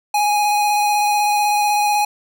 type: tone with vibrato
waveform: square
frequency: 830.6 Hz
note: G#5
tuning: in tune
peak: -15 dBFS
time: 0.14-2.05 s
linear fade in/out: 5 ms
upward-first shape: square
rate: 16 Hz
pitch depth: 11 cents each way
effects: none